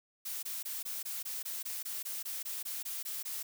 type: noise bursts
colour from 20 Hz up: blue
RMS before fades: -39 dBFS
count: 16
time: 0.25-3.43 s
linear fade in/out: 10 ms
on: 180 ms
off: 20 ms
effects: none